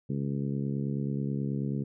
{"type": "harmonic tone", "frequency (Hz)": 69.3, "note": "C#2", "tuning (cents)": 0, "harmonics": [2, 3, 4, 5, 6, 7], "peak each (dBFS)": [-31, -33, -38, -43, -42, -48], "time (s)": [0.09, 1.84], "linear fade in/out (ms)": 10, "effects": []}